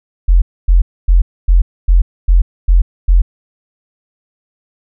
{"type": "tone bursts", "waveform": "sine", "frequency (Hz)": 43.26, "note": "F1", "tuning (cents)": -16, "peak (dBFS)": -4, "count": 8, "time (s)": [0.28, 3.22], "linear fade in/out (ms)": 10, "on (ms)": 140, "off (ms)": 260, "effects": []}